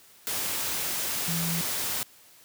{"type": "tone in noise", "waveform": "sine", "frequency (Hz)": 167.5, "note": "E3", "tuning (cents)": 28, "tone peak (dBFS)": -29, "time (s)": [1.28, 1.61], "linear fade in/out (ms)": 0, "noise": "white", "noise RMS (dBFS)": -30, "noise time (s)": [0.27, 2.03], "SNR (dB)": -2, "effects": ["white hiss -55 dBFS RMS until 2.44 s", "high-pass 60 Hz 12 dB/octave"]}